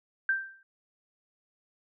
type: tone with exponential decay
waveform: sine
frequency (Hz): 1569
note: G6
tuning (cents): +1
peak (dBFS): -21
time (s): 0.29-0.63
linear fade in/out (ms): 2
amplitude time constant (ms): 73
effects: none